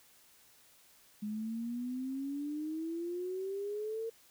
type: exponential sweep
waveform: sine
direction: up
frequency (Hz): 207.7 to 458.5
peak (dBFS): -35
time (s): 1.22-4.1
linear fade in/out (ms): 10
effects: white hiss -63 dBFS RMS until 4.3 s